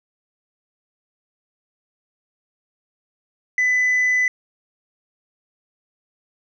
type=tone; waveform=sine; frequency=2001 Hz; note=B6; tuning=22 cents sharp; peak=-13 dBFS; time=3.58-4.28 s; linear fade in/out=2 ms; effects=tanh soft clip ceiling -14 dBFS